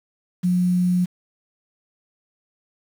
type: tone with quantisation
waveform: sine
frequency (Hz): 179.5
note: F3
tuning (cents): +48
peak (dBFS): -16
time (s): 0.43-1.06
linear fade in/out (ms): 20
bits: 7
effects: none